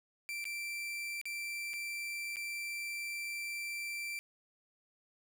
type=tone with dropouts; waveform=40% pulse; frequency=2347 Hz; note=D7; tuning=2 cents flat; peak=-37 dBFS; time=0.29-4.19 s; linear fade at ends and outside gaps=0 ms; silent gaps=0.442-0.453 / 1.214-1.255 / 1.734-1.738 / 2.359-2.368 s; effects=none